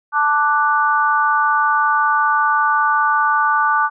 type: chord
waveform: sine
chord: D major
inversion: second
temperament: equal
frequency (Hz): 880 / 1174.7 / 1480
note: A5 / D6 / F#6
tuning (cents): 0 / 0 / 0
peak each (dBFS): -18 / -16 / -18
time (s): 0.12-3.9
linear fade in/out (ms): 50
effects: none